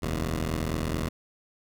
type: tone pair together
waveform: 10% pulse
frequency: 44.4 / 79 Hz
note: F1 / D#2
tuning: +29 / +27 cents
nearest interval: minor seventh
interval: 998 cents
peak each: -22 dBFS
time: 0.02-1.09 s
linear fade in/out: 10 ms
effects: none